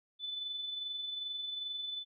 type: tone with amplitude modulation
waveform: sine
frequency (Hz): 3500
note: A7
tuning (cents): -10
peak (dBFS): -35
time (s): 0.19-2.05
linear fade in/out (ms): 50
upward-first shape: sine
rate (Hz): 22.5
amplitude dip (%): 40
effects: none